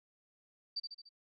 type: tone with echo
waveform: sine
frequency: 4641 Hz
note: D8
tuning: 21 cents flat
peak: -34 dBFS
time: 0.76-0.8 s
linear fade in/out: 10 ms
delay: 73 ms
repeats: 4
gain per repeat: -5 dB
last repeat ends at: 1.092 s
effects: none